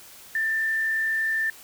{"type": "tone with frequency modulation", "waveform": "sine", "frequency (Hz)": 1782, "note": "A6", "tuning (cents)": 22, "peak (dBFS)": -22, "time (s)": [0.35, 1.5], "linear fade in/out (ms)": 2, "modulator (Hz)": 51.9, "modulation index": 0.28, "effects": ["white hiss -47 dBFS RMS until 1.63 s"]}